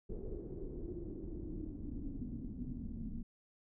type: noise with low-pass filter sweep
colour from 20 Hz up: brown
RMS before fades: -43 dBFS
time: 0.09-3.23 s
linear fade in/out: 10 ms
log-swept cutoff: 420 to 220 Hz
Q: 6.2
effects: none